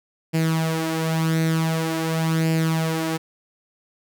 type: tone with flanger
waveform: sawtooth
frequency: 161.6 Hz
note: E3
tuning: 34 cents flat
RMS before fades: -22 dBFS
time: 0.33-3.18 s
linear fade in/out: 20 ms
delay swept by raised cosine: 0.4 to 5.7 ms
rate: 0.46 Hz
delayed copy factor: +0.6
effects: none